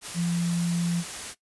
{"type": "tone in noise", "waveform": "sine", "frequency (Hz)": 172.1, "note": "F3", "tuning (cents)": -25, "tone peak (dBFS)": -23, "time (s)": [0.14, 1.04], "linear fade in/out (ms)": 50, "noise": "white", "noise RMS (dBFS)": -36, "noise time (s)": [0.01, 1.35], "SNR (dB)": 10, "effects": ["noise-tail reverb RT60 0.1 s tail -17 dB re dry", "resampled to 24000 Hz"]}